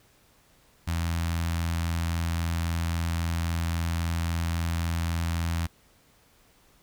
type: tone with notch filter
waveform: sawtooth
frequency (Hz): 83.7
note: E2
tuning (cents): +27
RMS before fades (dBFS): -28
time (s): 0.87-5.67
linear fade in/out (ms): 10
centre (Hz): 430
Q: 0.6
effects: pink hiss -61 dBFS RMS until 6.82 s